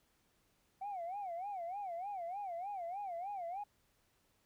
sine tone with vibrato, 745 Hz, F#5, 12 cents sharp, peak -38 dBFS, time 0.81-3.64 s, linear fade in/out 10 ms, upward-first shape sine, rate 3.3 Hz, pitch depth 180 cents each way, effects tanh soft clip ceiling -36 dBFS + pink hiss -75 dBFS RMS until 4.45 s

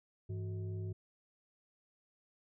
sine tone with frequency modulation, 101.5 Hz, G#2, 39 cents flat, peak -37 dBFS, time 0.29-0.93 s, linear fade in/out 10 ms, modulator 268 Hz, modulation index 0.59, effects none

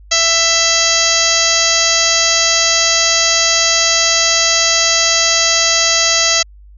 harmonic tone with a mistuned harmonic, 664 Hz, E5, 12 cents sharp, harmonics 1 / 2 / 3 / 4 / 5 / 6 / 7 / 8 / 9 / 10, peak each -22 / -22 / -19 / -22 / -21 / -19 / -18 / -20 / -19 / -17 dBFS, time 0.11-6.43 s, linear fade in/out 10 ms, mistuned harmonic 5, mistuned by -44 cents, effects added 50 Hz sine -37 dBFS peak until 6.77 s

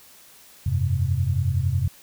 sine chord, F suspended second, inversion none, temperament just, 87.31 / 98.22 / 130.96 Hz, F2 / G2 / C3, 0 / +4 / +2 cents, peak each -24 dBFS, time 0.66-1.88 s, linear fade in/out 5 ms, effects white hiss -50 dBFS RMS until 2.02 s

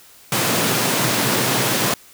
pink high-pass noise, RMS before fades -19 dBFS, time 0.32-1.94 s, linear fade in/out 2 ms, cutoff 110 Hz, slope 96 dB/octave, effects white hiss -47 dBFS RMS until 2.13 s

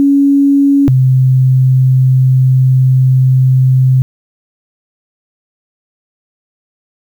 sine tone pair in turn, 280 / 129.95 Hz, C#4 / C3, +18 / -11 cents, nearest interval octave + minor second, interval 1329 cents, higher first, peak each -5 dBFS, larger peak neither, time 0-0.88 / 0.88-4.02 s, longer second, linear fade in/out 0 ms, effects 7-bit

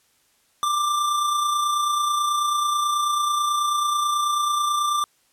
square tone with amplitude modulation, 1183 Hz, D6, 12 cents sharp, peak -19 dBFS, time 0.63-5.04 s, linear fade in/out 0 ms, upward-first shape sine, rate 29.2 Hz, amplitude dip 35%, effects white hiss -63 dBFS RMS until 5.32 s + low-pass 12000 Hz 12 dB/octave

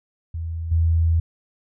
sine tone with level steps, 82.41 Hz, E2, in tune, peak -25 / -15 dBFS, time 0.34-1.2 s, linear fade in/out 5 ms, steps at 0.71 s, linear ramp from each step 10 ms, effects none

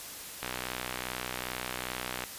click train, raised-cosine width 0.3 ms, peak -17 dBFS, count 114, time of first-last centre 0.43-2.238 s, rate 62.5 Hz, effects white hiss -43 dBFS RMS until 2.38 s + resampled to 32000 Hz

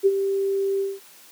sine tone with ADSR envelope, 392 Hz, G4, in tune, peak -11 dBFS, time 0.03-1 s, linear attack 31 ms, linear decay 43 ms, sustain -9 dB, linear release 200 ms, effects white hiss -49 dBFS RMS until 1.31 s + high-pass 200 Hz 12 dB/octave

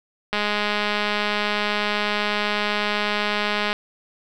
click train, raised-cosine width 0.3 ms, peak -7 dBFS, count 708, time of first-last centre 0.33-3.729 s, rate 208 Hz, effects 8-bit

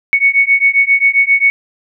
sine beating tone pair, 2217 / 2224.5 Hz, C#7 / C#7, 0 / +5 cents, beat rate 7.5 Hz, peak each -11 dBFS, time 0.13-1.5 s, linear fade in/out 0 ms, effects none

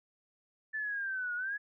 sine linear two-way sweep, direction down then up, 1760 to 1430 to 1700 Hz, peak -33 dBFS, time 0.73-1.58 s, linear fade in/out 20 ms, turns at 1.35 s, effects none

